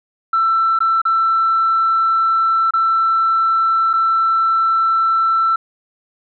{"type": "tone with dropouts", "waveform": "sine", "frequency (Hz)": 1335, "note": "E6", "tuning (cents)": 22, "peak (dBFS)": -11, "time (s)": [0.33, 5.56], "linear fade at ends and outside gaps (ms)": 5, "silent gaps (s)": [[0.79, 0.804], [1.017, 1.052], [2.708, 2.736], [3.932, 3.936]], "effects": ["tanh soft clip ceiling -8 dBFS"]}